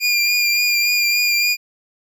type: tone with vibrato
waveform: 25% pulse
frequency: 2408 Hz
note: D7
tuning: 43 cents sharp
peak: -11 dBFS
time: 0-1.57 s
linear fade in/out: 50 ms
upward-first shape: triangle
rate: 3.5 Hz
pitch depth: 26 cents each way
effects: none